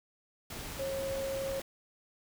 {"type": "tone in noise", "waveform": "sine", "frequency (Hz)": 542, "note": "C#5", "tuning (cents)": -39, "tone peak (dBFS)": -33, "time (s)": [0.79, 1.6], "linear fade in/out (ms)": 5, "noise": "pink", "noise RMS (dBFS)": -42, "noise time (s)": [0.5, 1.62], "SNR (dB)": 6, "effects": []}